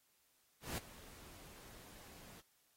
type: noise with ADSR envelope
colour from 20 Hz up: pink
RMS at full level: -41 dBFS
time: 0.61-2.41 s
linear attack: 170 ms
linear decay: 4 ms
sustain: -17 dB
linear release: 8 ms
effects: white hiss -75 dBFS RMS until 2.76 s + AAC 48 kbps

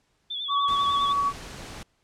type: tone with vibrato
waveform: sine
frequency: 3458 Hz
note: A7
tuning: 31 cents flat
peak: -29 dBFS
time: 0.3-1.13 s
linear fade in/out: 10 ms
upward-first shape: sine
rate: 10 Hz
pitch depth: 61 cents each way
type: tone with tremolo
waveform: sine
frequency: 1131 Hz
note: C#6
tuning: 34 cents sharp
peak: -20 dBFS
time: 0.48-1.33 s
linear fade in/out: 50 ms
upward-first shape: sine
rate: 13 Hz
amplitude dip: 25%
type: noise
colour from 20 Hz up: pink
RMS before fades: -40 dBFS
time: 0.68-1.83 s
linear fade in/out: 2 ms
effects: pink hiss -69 dBFS RMS until 2.03 s + low-pass 8000 Hz 12 dB/octave

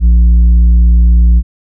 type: tone with tanh clipping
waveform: sine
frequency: 58.27 Hz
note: A#1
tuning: in tune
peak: -4 dBFS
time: 0-1.43 s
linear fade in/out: 50 ms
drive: 5 dB
effects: none

